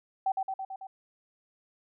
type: tone with echo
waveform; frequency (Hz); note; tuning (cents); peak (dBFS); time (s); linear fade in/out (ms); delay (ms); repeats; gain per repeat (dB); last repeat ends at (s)
sine; 769; G5; -33; -24; 0.26-0.32; 5; 110; 5; -3; 0.87
effects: none